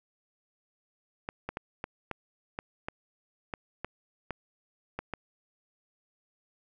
clicks, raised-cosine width 0.5 ms, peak -19 dBFS, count 12, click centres 1.289 / 1.49 / 1.571 / 1.841 / 2.113 / 2.589 / 2.885 / 3.538 / 3.846 / 4.307 / 4.99 / 5.137 s, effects none

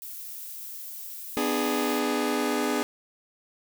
violet noise, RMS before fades -39 dBFS, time 0.02-1.99 s, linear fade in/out 0 ms
sawtooth chord, G# diminished, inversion first, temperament just, 249.2 / 299 / 415.3 Hz, B3 / D4 / G#4, +16 / +31 / 0 cents, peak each -25 dBFS, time 1.37-2.83 s, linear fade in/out 0 ms
effects none

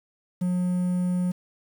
triangle tone with quantisation, 180 Hz, F#3, 47 cents flat, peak -20 dBFS, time 0.41-1.32 s, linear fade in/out 10 ms, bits 8, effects none

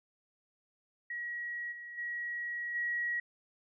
sine tone with level steps, 1910 Hz, A#6, 42 cents sharp, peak -36 / -43 / -35 / -31 dBFS, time 1.1-3.2 s, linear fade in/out 5 ms, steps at 1.71 / 1.97 / 2.74 s, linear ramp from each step 20 ms, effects none

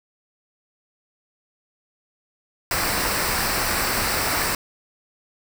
pink noise with comb filter, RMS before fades -23 dBFS, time 2.71-4.55 s, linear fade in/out 2 ms, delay 0.3 ms, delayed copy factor -0.55, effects none

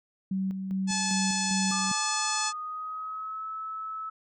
sine tone with tremolo, 190.9 Hz, G3, 46 cents flat, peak -26 dBFS, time 0.31-1.92 s, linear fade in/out 5 ms, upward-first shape square, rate 2.5 Hz, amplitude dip 45%
harmonic tone, 863 Hz, A5, 34 cents flat, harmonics 1 / 2 / 3 / 4 / 5 / 6 / 7 / 8 / 9 / 10, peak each -34 / -37 / -37 / -39 / -36 / -36 / -36 / -34 / -39 / -39 dBFS, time 0.87-2.53 s, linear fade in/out 50 ms
sine tone with pitch glide, 1200 to 1301.1 Hz, D6 to E6, +37 to -23 cents, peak -33 dBFS, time 1.71-4.1 s, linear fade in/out 10 ms, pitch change +140 cents, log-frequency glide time 2.01-3.46 s
effects none

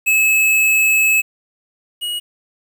square tone pair in turn, 2591 / 2898 Hz, E7 / F#7, -30 / -37 cents, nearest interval major second, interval 193 cents, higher second, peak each -12 / -21 dBFS, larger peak first, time 0.06-1.22 / 2.01-2.2 s, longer first, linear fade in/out 20 ms, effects 8-bit

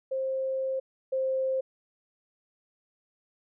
sine tone pair in turn, 529 / 526.4 Hz, C5 / C5, +19 / +10 cents, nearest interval unison, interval 9 cents, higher first, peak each -27 / -25 dBFS, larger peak second, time 0.11-0.8 / 1.12-1.61 s, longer first, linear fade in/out 10 ms, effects none

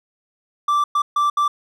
triangle tone bursts at uneven times, 1171 Hz, D6, 5 cents flat, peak -13 dBFS, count 4, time 0.68-0.84 / 0.95-1.02 / 1.16-1.3 / 1.37-1.48 s, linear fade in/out 5 ms, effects none

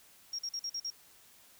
sine tone bursts, 5588 Hz, F8, in tune, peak -34 dBFS, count 6, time 0.33-0.903 s, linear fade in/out 5 ms, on 58 ms, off 45 ms, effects white hiss -60 dBFS RMS until 1.59 s

